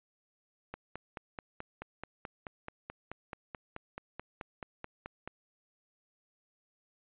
click train, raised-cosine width 0.5 ms, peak -25 dBFS, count 22, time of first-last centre 0.74-5.276 s, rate 4.63 Hz, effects resampled to 8000 Hz

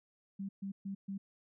sine tone bursts, 196 Hz, G3, in tune, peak -37 dBFS, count 4, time 0.39-1.18 s, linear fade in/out 10 ms, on 100 ms, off 130 ms, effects none

